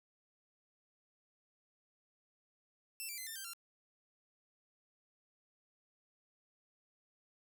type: tone with pitch steps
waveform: 5% pulse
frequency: 2674 / 2341 / 2050 / 1795 / 1571.7 / 1376.2 Hz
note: E7 / D7 / C7 / A6 / G6 / F6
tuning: +24 / -6 / -36 / +34 / +4 / -26 cents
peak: -33 dBFS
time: 3-3.534 s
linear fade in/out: 0 ms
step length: 89 ms
effects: none